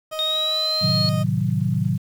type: tone with pitch glide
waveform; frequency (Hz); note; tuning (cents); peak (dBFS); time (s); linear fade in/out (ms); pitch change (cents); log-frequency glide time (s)
30% pulse; 626 to 620.2; D#5 to D#5; +10 to -6; -25; 0.11-1.24; 20; -16; 0.93-1.02
type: linear sweep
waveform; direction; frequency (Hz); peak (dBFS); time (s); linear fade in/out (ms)
sine; up; 3700 to 4346; -20; 0.19-1.09; 0
type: chord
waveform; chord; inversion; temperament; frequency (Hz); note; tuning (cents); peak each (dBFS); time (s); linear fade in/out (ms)
sine; A diminished seventh; none; equal; 110 / 130.81 / 155.56 / 185; A2 / C3 / Eb3 / Gb3; 0 / 0 / 0 / 0; -24; 0.81-1.98; 20
effects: 8-bit